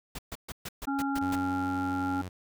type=noise bursts; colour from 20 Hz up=pink; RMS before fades=-38 dBFS; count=8; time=0.15-1.356 s; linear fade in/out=5 ms; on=37 ms; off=130 ms
type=harmonic tone; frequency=276.5 Hz; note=C#4; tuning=4 cents flat; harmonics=1 / 3 / 5; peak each=-29 / -34 / -36 dBFS; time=0.87-2.22 s; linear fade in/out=10 ms
type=tone with pitch glide; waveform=sawtooth; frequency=92.5 to 91.86 Hz; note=F#2 to F#2; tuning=0 to -12 cents; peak=-33 dBFS; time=1.21-2.29 s; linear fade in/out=10 ms; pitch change=-12 cents; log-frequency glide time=1.72-1.93 s
effects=none